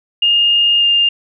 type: tone with pitch glide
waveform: sine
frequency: 2832 to 2809 Hz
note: F7 to F7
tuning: +23 to +9 cents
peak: -9 dBFS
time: 0.22-1.09 s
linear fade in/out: 5 ms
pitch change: -14 cents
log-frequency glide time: 0.79-0.84 s
effects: none